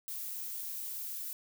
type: noise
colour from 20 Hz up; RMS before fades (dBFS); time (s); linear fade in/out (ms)
violet; -40; 0.08-1.33; 0
effects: none